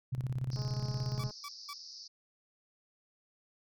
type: tone with tremolo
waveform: sine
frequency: 127.7 Hz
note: C3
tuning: 42 cents flat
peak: -30 dBFS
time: 0.12-1.3 s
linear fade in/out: 10 ms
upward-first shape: square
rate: 17 Hz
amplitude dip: 70%
type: band-pass noise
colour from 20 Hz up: pink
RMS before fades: -49 dBFS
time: 0.51-2.08 s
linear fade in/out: 10 ms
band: 4500 to 5600 Hz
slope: 96 dB/octave
type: click train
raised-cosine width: 1 ms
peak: -36 dBFS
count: 156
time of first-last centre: 0.57-1.308 s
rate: 210 Hz
type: tone bursts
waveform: sawtooth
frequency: 1150 Hz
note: D6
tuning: 37 cents flat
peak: -38 dBFS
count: 3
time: 1.19-1.734 s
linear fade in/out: 5 ms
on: 48 ms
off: 200 ms
effects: none